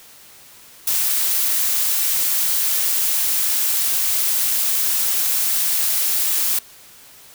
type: noise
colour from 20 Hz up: blue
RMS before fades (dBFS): -19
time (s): 0.87-6.59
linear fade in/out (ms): 5
effects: white hiss -45 dBFS RMS until 7.34 s